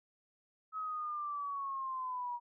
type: linear sweep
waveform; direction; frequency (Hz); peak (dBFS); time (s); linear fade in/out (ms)
sine; down; 1286 to 953; -36; 0.72-2.4; 50
effects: none